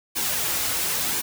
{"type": "noise with flanger", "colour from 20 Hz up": "white", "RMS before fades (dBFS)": -25, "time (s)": [0.15, 1.22], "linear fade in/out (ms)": 20, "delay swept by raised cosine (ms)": [1.5, 5.2], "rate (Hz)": 0.97, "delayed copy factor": -0.55, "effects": []}